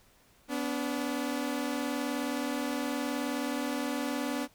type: tone pair together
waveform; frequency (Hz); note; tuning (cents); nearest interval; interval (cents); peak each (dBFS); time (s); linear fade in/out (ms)
sawtooth; 248.6 / 287.7; B3 / D4; +12 / -36; minor third; 252; -30 / -29; 0.48-4.48; 50
effects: pink hiss -63 dBFS RMS until 4.54 s